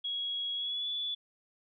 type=tone with pitch glide; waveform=sine; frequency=3322 to 3447 Hz; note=G#7 to A7; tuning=0 to -36 cents; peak=-32 dBFS; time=0.04-1.15 s; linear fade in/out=10 ms; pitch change=+64 cents; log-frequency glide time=0.55-0.88 s; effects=none